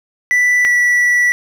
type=tone pair in turn; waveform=triangle; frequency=1975.5 / 1953.9 Hz; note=B6 / B6; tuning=0 / -19 cents; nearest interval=unison; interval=19 cents; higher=first; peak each=-8 dBFS; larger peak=neither; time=0.31-0.65 / 0.65-1.32 s; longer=second; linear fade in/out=0 ms; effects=none